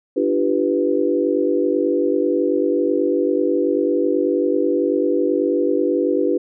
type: chord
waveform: sine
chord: G dominant seventh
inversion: second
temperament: equal with one note detuned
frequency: 293.7 / 341.6 / 392 / 493.9 Hz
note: D4 / F4 / G4 / B4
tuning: 0 / -38 / 0 / 0 cents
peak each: -21 dBFS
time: 0.16-6.38 s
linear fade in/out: 10 ms
effects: none